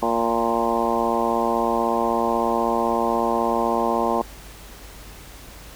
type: harmonic tone with a mistuned harmonic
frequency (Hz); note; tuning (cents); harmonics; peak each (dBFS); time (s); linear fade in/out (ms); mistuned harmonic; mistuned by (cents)
116.2; A#2; -5; 2 / 3 / 4 / 5 / 6 / 7 / 8 / 9; -27 / -27 / -27 / -27 / -27 / -27 / -27 / -27; 0.02-4.22; 5; 8; -17
effects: added 50 Hz sine -42 dBFS peak until 5.75 s + pink hiss -43 dBFS RMS until 5.75 s